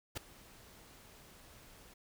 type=noise with ADSR envelope; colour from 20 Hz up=pink; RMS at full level=-37 dBFS; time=0.15-1.94 s; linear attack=23 ms; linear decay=6 ms; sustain=-21 dB; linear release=7 ms; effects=none